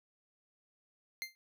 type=tone with exponential decay; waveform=25% pulse; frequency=2100 Hz; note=C7; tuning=6 cents sharp; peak=-30 dBFS; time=1.22-1.35 s; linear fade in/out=0 ms; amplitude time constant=28 ms; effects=none